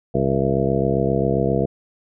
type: harmonic tone with a mistuned harmonic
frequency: 67.5 Hz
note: C#2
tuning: 45 cents flat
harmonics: 1 / 2 / 3 / 4 / 5 / 6 / 7 / 8 / 9 / 10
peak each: -30 / -23 / -24 / -29 / -26 / -25 / -23 / -34 / -33 / -26 dBFS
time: 0.14-1.66 s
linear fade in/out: 10 ms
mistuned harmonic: 10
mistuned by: -18 cents
effects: none